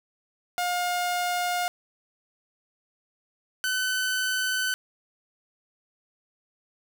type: tone pair in turn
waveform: sawtooth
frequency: 712 / 1513 Hz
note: F5 / F#6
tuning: +33 / +38 cents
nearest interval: octave + minor second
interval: 1305 cents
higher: second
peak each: -21 dBFS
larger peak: neither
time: 0.58-1.68 / 3.64-4.74 s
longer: neither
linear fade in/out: 0 ms
effects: none